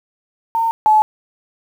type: tone pair in turn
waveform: sine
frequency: 911 / 859.9 Hz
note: A#5 / A5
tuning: -40 / -40 cents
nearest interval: minor second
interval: 100 cents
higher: first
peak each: -14 / -8 dBFS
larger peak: second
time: 0.55-0.71 / 0.86-1.02 s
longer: neither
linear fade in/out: 0 ms
effects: 7-bit